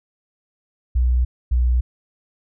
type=tone pair in turn; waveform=sine; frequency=61.74 / 61.31 Hz; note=B1 / B1; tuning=0 / -12 cents; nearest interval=unison; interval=12 cents; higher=first; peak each=-14 dBFS; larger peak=neither; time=0.95-1.25 / 1.51-1.81 s; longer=neither; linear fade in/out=10 ms; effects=none